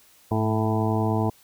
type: harmonic tone with a mistuned harmonic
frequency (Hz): 110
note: A2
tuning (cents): 0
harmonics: 1 / 2 / 3 / 4 / 6 / 7 / 8 / 9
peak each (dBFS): -24 / -27 / -29 / -30 / -32 / -32 / -33 / -34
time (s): 0.31-1.3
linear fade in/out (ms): 5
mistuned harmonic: 1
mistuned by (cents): -55
effects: white hiss -56 dBFS RMS until 1.43 s